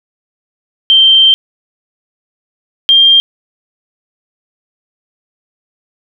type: tone pair in turn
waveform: sine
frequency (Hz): 3136 / 3193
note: G7 / G7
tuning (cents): 0 / +31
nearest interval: unison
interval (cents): 31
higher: second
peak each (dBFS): -3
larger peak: neither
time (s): 0.9-1.34 / 2.89-3.2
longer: first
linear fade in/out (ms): 0
effects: none